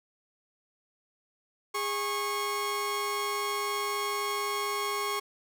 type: tone pair together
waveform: sawtooth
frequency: 410.2 / 1095.1 Hz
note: G#4 / C#6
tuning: -21 / -21 cents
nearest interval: octave + perfect fourth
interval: 1700 cents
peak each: -30 / -27 dBFS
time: 1.74-5.2 s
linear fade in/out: 10 ms
effects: none